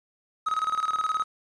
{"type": "tone with tremolo", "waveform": "triangle", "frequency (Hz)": 1271, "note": "D#6", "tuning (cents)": 36, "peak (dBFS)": -20, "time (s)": [0.46, 1.24], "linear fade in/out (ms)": 10, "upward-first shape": "square", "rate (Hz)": 19, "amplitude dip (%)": 70, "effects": ["resampled to 22050 Hz", "9-bit"]}